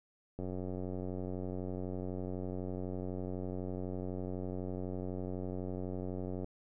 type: click train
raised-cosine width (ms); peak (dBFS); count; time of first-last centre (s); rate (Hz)
2; -27; 558; 0.39-6.444; 92
effects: none